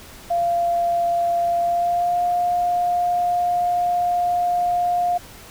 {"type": "tone with pitch glide", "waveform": "sine", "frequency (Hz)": [690, 706.9], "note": ["F5", "F5"], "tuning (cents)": [-21, 21], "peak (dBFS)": -17, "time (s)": [0.3, 5.18], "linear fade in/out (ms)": 10, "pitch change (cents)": 42, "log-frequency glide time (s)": [1.59, 2.23], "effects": ["pink hiss -42 dBFS RMS until 5.5 s"]}